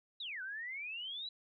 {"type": "exponential two-way sweep", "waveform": "sine", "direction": "down then up", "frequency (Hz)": [4005, 1480, 4005], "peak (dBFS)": -40, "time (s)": [0.2, 1.29], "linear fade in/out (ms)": 5, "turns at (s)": 0.42, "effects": []}